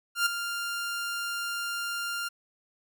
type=tone with ADSR envelope; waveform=sawtooth; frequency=1396.9 Hz; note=F6; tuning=in tune; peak=-17 dBFS; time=0.15-2.29 s; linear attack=110 ms; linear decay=11 ms; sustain=-10 dB; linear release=14 ms; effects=none